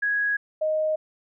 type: tone pair in turn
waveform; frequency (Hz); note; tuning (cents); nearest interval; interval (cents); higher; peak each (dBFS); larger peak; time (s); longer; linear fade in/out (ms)
sine; 1661.2 / 622.2; G#6 / D#5; 0 / 0; octave + perfect fourth; 1700; first; -21; neither; 0.02-0.37 / 0.61-0.96; neither; 10
effects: none